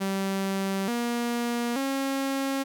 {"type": "tone with pitch steps", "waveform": "sawtooth", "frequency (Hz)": [194.1, 238, 271.7], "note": ["G3", "A#3", "C#4"], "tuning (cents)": [-17, 36, -35], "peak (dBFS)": -22, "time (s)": [0, 2.64], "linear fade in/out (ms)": 20, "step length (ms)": 880, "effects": []}